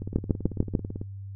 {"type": "two click trains", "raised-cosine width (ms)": 3, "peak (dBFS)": [-9, -21], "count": [5, 19], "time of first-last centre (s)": [[0.16, 0.752], [0.02, 1.014]], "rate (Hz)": [6.76, 18.1], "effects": ["noise-tail reverb RT60 0.1 s tail -21 dB re dry", "added 98 Hz sine -36 dBFS peak until 1.35 s"]}